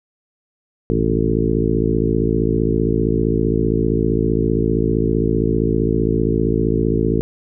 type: harmonic tone with a mistuned harmonic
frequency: 55.3 Hz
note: A1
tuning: 9 cents sharp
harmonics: 1 / 2 / 3 / 4 / 5 / 6 / 7 / 8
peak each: -23 / -23 / -23 / -23 / -23 / -23 / -23 / -23 dBFS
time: 0.9-7.21 s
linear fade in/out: 0 ms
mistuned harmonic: 2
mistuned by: +97 cents
effects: none